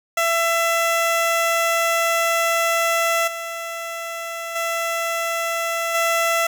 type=tone with level steps; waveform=15% pulse; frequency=669 Hz; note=E5; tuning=25 cents sharp; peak=-11 / -21 / -15 / -11 dBFS; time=0.17-6.47 s; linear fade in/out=5 ms; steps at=3.27 / 4.55 / 5.94 s; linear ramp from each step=10 ms; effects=none